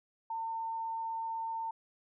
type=tone; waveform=sine; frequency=904 Hz; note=A5; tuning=47 cents sharp; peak=-34 dBFS; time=0.3-1.71 s; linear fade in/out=5 ms; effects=none